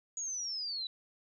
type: linear sweep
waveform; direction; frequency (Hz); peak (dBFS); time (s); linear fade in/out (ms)
sine; down; 6790 to 3902; -35; 0.17-0.87; 2
effects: none